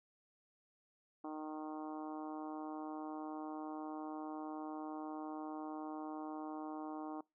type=harmonic tone; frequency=154.4 Hz; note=D#3; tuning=13 cents flat; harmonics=2 / 3 / 4 / 5 / 6 / 7 / 8 / 9; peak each=-44 / -55 / -53 / -49 / -54 / -54 / -59 / -66 dBFS; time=1.24-7.21 s; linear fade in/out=5 ms; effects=noise-tail reverb RT60 0.2 s tail -23 dB re dry